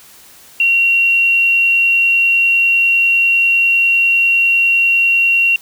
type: tone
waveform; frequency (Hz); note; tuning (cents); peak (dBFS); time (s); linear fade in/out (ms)
sine; 2745; F7; -31; -9; 0.6-5.56; 2
effects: white hiss -42 dBFS RMS until 5.61 s